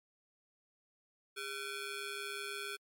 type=ring-modulated tone; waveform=15% pulse; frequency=958 Hz; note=A#5; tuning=47 cents sharp; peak=-30 dBFS; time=1.36-2.77 s; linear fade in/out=20 ms; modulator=552 Hz; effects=MP3 64 kbps